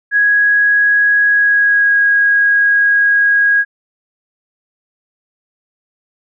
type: tone with pitch glide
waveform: sine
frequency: 1661.2 to 1645 Hz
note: G#6 to G#6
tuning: 0 to -17 cents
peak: -8 dBFS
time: 0.11-3.65 s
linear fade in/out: 50 ms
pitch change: -17 cents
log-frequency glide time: 1.27-1.96 s
effects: none